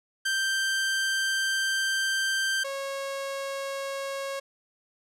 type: tone pair in turn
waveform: sawtooth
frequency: 1568 / 548.3 Hz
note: G6 / C#5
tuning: 0 / -19 cents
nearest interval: octave + tritone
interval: 1819 cents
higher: first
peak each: -21 / -27 dBFS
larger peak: first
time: 0.25-2.64 / 2.64-4.4 s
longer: first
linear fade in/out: 10 ms
effects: low-pass 11000 Hz 12 dB/octave